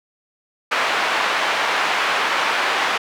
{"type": "band-pass noise", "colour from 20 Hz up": "pink", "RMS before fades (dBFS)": -20, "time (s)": [0.71, 2.98], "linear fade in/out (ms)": 10, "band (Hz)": [870, 2600], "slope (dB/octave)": 12, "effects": []}